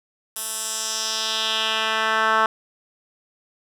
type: tone with band-pass filter sweep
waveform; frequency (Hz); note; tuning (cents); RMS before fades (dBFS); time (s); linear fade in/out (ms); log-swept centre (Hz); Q
10% pulse; 220.3; A3; +2; -23; 0.36-2.46; 2; 11000 to 1300; 2
effects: none